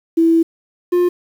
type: tone pair in turn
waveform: sine / triangle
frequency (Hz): 329.6 / 354.4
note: E4 / F4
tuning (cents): 0 / +25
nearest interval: minor second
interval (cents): 125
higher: second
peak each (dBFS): -9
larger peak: neither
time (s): 0.17-0.43 / 0.92-1.09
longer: first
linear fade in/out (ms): 10
effects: 7-bit